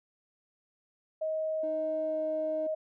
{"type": "tone with pitch glide", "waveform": "sine", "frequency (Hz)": [630, 626.4], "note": ["D#5", "D#5"], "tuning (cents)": [21, 11], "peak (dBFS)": -29, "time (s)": [1.21, 2.75], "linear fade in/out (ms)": 10, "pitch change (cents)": -10, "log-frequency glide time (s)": [2.06, 2.18]}
{"type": "tone", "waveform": "triangle", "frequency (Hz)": 310, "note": "D#4", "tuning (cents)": -6, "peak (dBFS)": -37, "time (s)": [1.63, 2.67], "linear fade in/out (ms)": 5}
{"effects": []}